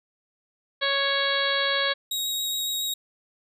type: harmonic tone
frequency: 554.4 Hz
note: C#5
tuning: in tune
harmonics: 1 / 2 / 3 / 4 / 5 / 6 / 7 / 8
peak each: -29 / -31 / -27 / -32 / -39 / -29 / -29 / -34 dBFS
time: 0.81-1.94 s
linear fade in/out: 20 ms
type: tone with vibrato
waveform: sawtooth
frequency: 3790 Hz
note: A#7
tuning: 28 cents sharp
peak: -23 dBFS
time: 2.11-2.94 s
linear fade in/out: 5 ms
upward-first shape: sine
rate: 7.2 Hz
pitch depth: 9 cents each way
effects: none